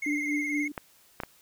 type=tone with vibrato; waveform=triangle; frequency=2129 Hz; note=C7; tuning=30 cents sharp; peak=-28 dBFS; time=0.02-0.68 s; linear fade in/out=5 ms; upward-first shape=sine; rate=19 Hz; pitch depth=53 cents each way
type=tone with tremolo; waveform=sine; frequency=293.7 Hz; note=D4; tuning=in tune; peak=-26 dBFS; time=0.06-0.72 s; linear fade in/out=5 ms; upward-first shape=sine; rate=4.3 Hz; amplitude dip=65%
type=clicks; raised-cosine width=0.5 ms; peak=-18 dBFS; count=3; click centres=0.778 / 1.202 / 1.235 s
effects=white hiss -60 dBFS RMS until 1.41 s